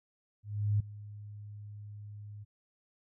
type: tone with ADSR envelope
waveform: sine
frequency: 103.83 Hz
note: G#2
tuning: in tune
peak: -24 dBFS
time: 0.43-2.45 s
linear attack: 370 ms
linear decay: 5 ms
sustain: -19 dB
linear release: 24 ms
effects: none